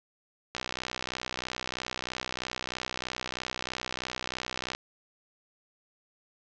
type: click train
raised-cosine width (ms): 0.2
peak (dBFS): -15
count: 266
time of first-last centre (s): 0.55-4.75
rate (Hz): 63.1
effects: low-pass 6000 Hz 12 dB/octave